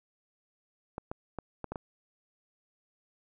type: clicks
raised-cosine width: 1 ms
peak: -22 dBFS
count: 6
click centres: 0.981 / 1.115 / 1.387 / 1.643 / 1.72 / 1.758 s
effects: none